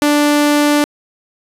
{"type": "tone", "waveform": "sawtooth", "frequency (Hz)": 293.7, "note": "D4", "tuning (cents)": 0, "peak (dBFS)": -6, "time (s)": [0.02, 0.84], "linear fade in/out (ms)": 0, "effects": ["resampled to 32000 Hz"]}